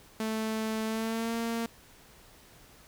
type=tone with pitch glide; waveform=sawtooth; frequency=219.8 to 230.2 Hz; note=A3 to A#3; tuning=-2 to -22 cents; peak=-26 dBFS; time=0.2-1.66 s; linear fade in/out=2 ms; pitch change=+80 cents; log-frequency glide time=0.85-1.34 s; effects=pink hiss -56 dBFS RMS until 2.87 s